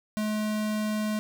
square tone, 213.5 Hz, G#3, 48 cents sharp, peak -27 dBFS, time 0.17-1.19 s, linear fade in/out 0 ms, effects none

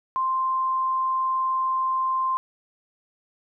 sine tone, 1046.5 Hz, C6, in tune, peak -21 dBFS, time 0.16-2.37 s, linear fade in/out 0 ms, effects none

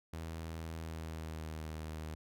sawtooth tone with pitch glide, 81.3 to 78.39 Hz, E2 to D#2, -23 to +13 cents, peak -37 dBFS, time 0.13-2.15 s, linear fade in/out 5 ms, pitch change -64 cents, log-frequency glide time 0.76-1.66 s, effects none

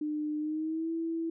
sine tone with pitch glide, 301.8 to 329.1 Hz, D4 to E4, +47 to -3 cents, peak -30 dBFS, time 0.01-1.3 s, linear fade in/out 5 ms, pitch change +150 cents, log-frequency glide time 0.38-0.91 s, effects none

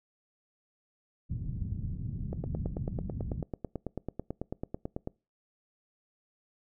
white low-pass noise, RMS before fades -36 dBFS, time 1.29-3.43 s, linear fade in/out 20 ms, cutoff 170 Hz, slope 24 dB/octave
click train, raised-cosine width 2 ms, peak -21 dBFS, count 26, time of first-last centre 2.33-5.074 s, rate 9.11 Hz
effects noise-tail reverb RT60 0.3 s tail -25 dB re dry

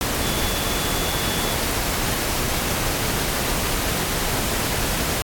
sine tone in noise, 3437 Hz, A7, 41 cents flat, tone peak -32 dBFS, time 0.22-1.55 s, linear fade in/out 0 ms, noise pink, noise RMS -23 dBFS, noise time 0.01-5.22 s, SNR -12 dB, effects AAC 64 kbps

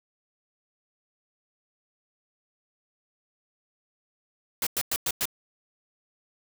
white noise bursts, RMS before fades -27 dBFS, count 5, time 4.62-5.255 s, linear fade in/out 2 ms, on 47 ms, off 100 ms, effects none

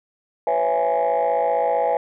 sine chord, C# minor seventh, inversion third, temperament just, 498.9 / 554.4 / 665.2 / 831.5 Hz, B4 / C#5 / E5 / G#5, +17 / 0 / +16 / +2 cents, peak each -22 / -23 / -21 / -20 dBFS, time 0.47-1.97 s, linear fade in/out 2 ms, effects tanh soft clip ceiling -12 dBFS

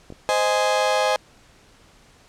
clicks, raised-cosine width 2 ms, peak -24 dBFS, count 2, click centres 0.103 / 0.124 s
35% pulse chord, Ab major, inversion first, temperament just, 519.1 / 623 / 830.6 Hz, C5 / Eb5 / Ab5, -14 / +2 / 0 cents, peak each -21 dBFS, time 0.29-1.16 s, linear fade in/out 0 ms
effects pink hiss -53 dBFS RMS until 2.28 s + low-pass 8000 Hz 12 dB/octave

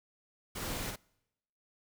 pink noise with echo, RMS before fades -39 dBFS, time 0.55-0.91 s, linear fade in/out 10 ms, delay 51 ms, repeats 1, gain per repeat -3 dB, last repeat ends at 0.961 s, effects noise-tail reverb RT60 0.9 s tail -26 dB re dry

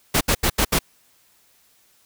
pink noise bursts at uneven times, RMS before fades -18 dBFS, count 5, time 0.14-0.21 / 0.28-0.35 / 0.43-0.5 / 0.58-0.65 / 0.72-0.79 s, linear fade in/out 10 ms, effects white hiss -59 dBFS RMS until 2.05 s

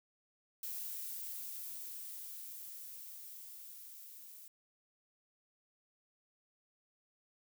violet noise with level ramp, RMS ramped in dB -42 to -54 dBFS, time 0.63-4.48 s, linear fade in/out 2 ms, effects none

